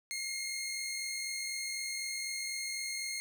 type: tone pair together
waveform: 15% pulse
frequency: 2101 / 2145 Hz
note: C7 / C7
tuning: +7 / +42 cents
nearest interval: unison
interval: 35 cents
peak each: -39 / -30 dBFS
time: 0.11-3.2 s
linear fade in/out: 0 ms
effects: none